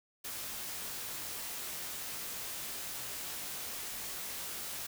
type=noise with comb filter; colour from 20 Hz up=white; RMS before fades=-41 dBFS; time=0.24-4.87 s; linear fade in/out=10 ms; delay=19 ms; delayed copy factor=-0.55; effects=none